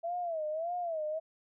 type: tone with vibrato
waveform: sine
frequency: 659.3 Hz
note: E5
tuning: in tune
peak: -32 dBFS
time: 0.03-1.2 s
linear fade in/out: 20 ms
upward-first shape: sine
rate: 1.7 Hz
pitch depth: 140 cents each way
effects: none